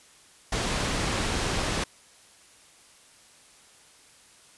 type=low-pass noise; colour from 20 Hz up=pink; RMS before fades=-28 dBFS; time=0.52-1.84 s; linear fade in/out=5 ms; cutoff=7900 Hz; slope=12 dB/octave; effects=white hiss -55 dBFS RMS until 4.57 s + resampled to 24000 Hz